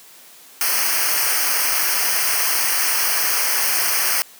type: noise with comb filter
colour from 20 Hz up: white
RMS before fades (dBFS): -19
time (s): 0.61-4.22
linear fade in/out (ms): 0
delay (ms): 0.27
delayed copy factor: -1
effects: white hiss -45 dBFS RMS until 4.39 s + high-pass 200 Hz 12 dB/octave